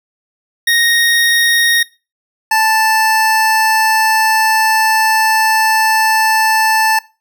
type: tone pair in turn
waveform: 25% pulse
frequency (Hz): 1864.7 / 880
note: A#6 / A5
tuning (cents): 0 / 0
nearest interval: octave + minor second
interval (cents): 1300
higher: first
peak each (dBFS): -6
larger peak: neither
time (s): 0.67-1.83 / 2.51-6.99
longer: second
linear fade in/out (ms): 5
effects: noise-tail reverb RT60 0.3 s tail -21 dB re dry